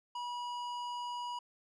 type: tone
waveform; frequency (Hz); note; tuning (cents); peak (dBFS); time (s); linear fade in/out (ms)
square; 970; B5; -31; -38; 0.15-1.39; 5
effects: low-pass 5000 Hz 12 dB/octave